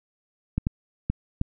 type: clicks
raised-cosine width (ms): 5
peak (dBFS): -11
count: 4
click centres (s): 0.58 / 0.669 / 1.1 / 1.414
effects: none